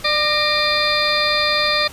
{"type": "harmonic tone with a mistuned harmonic", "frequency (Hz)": 598, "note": "D5", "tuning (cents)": 31, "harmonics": [1, 2, 3, 4, 6, 7, 8], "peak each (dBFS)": [-23, -23, -23, -23, -23, -23, -23], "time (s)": [0.04, 1.88], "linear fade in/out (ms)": 10, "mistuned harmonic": 3, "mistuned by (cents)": 56, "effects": ["pink hiss -38 dBFS RMS until 1.92 s", "resampled to 32000 Hz"]}